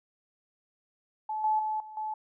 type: tone with level steps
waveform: sine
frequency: 863 Hz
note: A5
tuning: 34 cents flat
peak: -30 / -23 / -28 / -42 / -31 dBFS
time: 1.29-2.14 s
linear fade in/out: 5 ms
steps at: 1.44 / 1.59 / 1.8 / 1.97 s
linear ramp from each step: 2 ms
effects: none